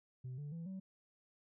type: tone with pitch steps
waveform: sine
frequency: 127.7 / 145.84 / 166.57 / 190.23 Hz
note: C3 / D3 / E3 / F#3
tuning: -42 / -12 / +18 / +48 cents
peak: -40 dBFS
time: 0.24-0.8 s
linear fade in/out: 10 ms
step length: 140 ms
effects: tanh soft clip ceiling -41 dBFS